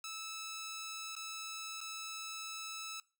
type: tone with dropouts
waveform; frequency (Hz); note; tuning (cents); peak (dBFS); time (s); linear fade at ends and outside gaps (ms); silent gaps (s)
10% pulse; 1308; E6; -14; -34; 0.04-3; 2; 1.153-1.164 / 1.806-1.812
effects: noise-tail reverb RT60 0.3 s tail -19 dB re dry